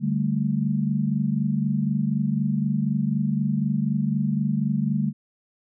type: chord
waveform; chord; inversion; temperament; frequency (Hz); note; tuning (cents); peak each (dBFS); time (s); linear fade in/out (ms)
sine; D suspended fourth; none; equal; 146.83 / 196 / 220; D3 / G3 / A3; 0 / 0 / 0; -25; 0-5.13; 50
effects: none